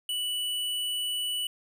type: tone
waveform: square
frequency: 2960 Hz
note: F#7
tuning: in tune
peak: -29 dBFS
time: 0.09-1.47 s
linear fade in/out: 2 ms
effects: none